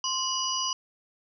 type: harmonic tone with a mistuned harmonic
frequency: 977 Hz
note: B5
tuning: 19 cents flat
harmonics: 1 / 3 / 5 / 6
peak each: -32 / -32 / -32 / -32 dBFS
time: 0.04-0.73 s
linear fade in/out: 2 ms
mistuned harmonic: 1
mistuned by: +120 cents
effects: none